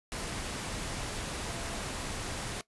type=tone in noise; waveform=sine; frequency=680 Hz; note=F5; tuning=46 cents flat; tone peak=-47 dBFS; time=1.48-1.82 s; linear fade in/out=0 ms; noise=pink; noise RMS=-37 dBFS; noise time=0.12-2.61 s; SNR=-13 dB; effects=noise-tail reverb RT60 0.1 s tail -18 dB re dry + resampled to 24000 Hz